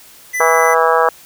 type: tone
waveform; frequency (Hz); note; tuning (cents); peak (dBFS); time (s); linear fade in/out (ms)
square; 2000; B6; +21; -18; 0.33-0.75; 20
type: harmonic tone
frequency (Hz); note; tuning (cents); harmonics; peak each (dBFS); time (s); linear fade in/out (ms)
163.2; E3; -17; 3 / 4 / 5 / 6 / 7 / 8 / 9 / 10; -15 / -18 / -18 / -18 / -18 / -18 / -27 / -21; 0.4-1.09; 2
effects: white hiss -42 dBFS RMS until 1.25 s